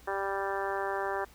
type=harmonic tone; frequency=196.2 Hz; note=G3; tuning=2 cents sharp; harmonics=2 / 3 / 4 / 5 / 6 / 7 / 8 / 9; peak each=-35 / -38 / -36 / -38 / -40 / -43 / -40 / -42 dBFS; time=0.07-1.25 s; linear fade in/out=10 ms; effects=added 60 Hz sine -58 dBFS peak until 1.34 s + pink hiss -58 dBFS RMS until 1.34 s